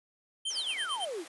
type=tone with tremolo; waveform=square; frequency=3123 Hz; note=G7; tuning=7 cents flat; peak=-31 dBFS; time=0.45-1.05 s; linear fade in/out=5 ms; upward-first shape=sine; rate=8.9 Hz; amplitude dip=95%
type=exponential sweep; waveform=sine; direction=down; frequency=7390 to 293.7 Hz; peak=-34 dBFS; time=0.46-1.25 s; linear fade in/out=50 ms
type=high-pass noise; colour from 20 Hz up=pink; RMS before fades=-49 dBFS; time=0.5-1.28 s; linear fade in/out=5 ms; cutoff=580 Hz; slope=12 dB/octave
effects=resampled to 24000 Hz